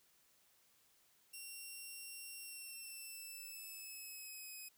5% pulse tone with pitch glide, 2743 to 2530 Hz, F7 to D#7, -32 to +28 cents, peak -40 dBFS, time 1.33-4.69 s, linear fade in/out 10 ms, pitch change -140 cents, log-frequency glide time 2.37-4.51 s, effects white hiss -72 dBFS RMS until 4.77 s

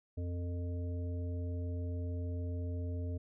harmonic tone with a mistuned harmonic, 87.31 Hz, F2, in tune, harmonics 1 / 3 / 5 / 7, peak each -35 / -45 / -49 / -52 dBFS, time 0.17-3.18 s, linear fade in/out 10 ms, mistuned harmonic 5, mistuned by +25 cents, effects none

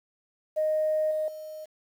sine tone with level steps, 620 Hz, D#5, 6 cents flat, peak -22 / -25 / -37 dBFS, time 0.56-1.66 s, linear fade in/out 20 ms, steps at 1.11 / 1.28 s, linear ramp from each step 2 ms, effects tanh soft clip ceiling -18 dBFS + 9-bit

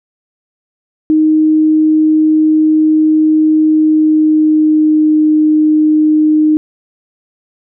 sine tone with pitch glide, 311.1 to 307.5 Hz, D#4 to D#4, 0 to -20 cents, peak -6 dBFS, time 1.1-6.57 s, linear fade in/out 0 ms, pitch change -20 cents, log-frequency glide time 3.63-5.24 s, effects none

